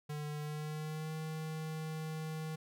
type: tone with pitch glide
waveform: square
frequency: 149.5 to 157.48 Hz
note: D3 to D#3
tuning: +31 to +21 cents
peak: -39 dBFS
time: 0.09-2.56 s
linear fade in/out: 10 ms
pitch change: +90 cents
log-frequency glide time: 0.39-1.12 s
effects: none